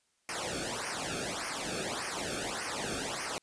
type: noise with flanger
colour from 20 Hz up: pink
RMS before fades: -36 dBFS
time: 0.29-3.38 s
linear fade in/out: 0 ms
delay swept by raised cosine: 0.26 to 1.03 ms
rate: 1.7 Hz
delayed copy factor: -1
effects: white hiss -74 dBFS RMS until 3.42 s + resampled to 22050 Hz